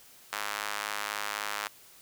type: tone with high-pass filter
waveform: square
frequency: 51.91 Hz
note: G#1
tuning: in tune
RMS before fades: -35 dBFS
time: 0.32-1.68 s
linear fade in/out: 10 ms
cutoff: 1200 Hz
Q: 1.2
effects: white hiss -55 dBFS RMS until 2.01 s